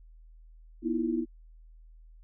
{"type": "tone cluster", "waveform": "sine", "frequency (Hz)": [241.7, 316.4, 338.1], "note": ["B3", "D#4", "E4"], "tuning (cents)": [-37, 29, 44], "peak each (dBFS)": -31, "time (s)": [0.82, 1.26], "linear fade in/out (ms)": 50, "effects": ["added 40 Hz sine -50 dBFS peak until 2.23 s"]}